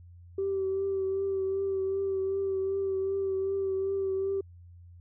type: tone with vibrato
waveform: sine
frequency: 387.3 Hz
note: G4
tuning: 21 cents flat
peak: -26 dBFS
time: 0.38-4.41 s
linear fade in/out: 5 ms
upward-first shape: triangle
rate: 2.6 Hz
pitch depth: 27 cents each way
effects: tanh soft clip ceiling -22 dBFS + added 87 Hz sine -48 dBFS peak until 5 s